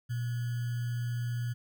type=tone with sample-and-hold; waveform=sine; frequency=120 Hz; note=B2; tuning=49 cents flat; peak=-30 dBFS; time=0.09-1.54 s; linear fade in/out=20 ms; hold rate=1575 Hz; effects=none